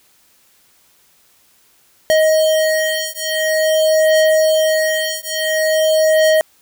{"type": "beating tone pair", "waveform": "square", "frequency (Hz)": [628, 628.48], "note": ["D#5", "D#5"], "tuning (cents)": [16, 17], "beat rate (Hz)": 0.48, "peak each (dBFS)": -16, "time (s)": [2.1, 6.41], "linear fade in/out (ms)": 0, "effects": ["white hiss -54 dBFS RMS until 6.61 s"]}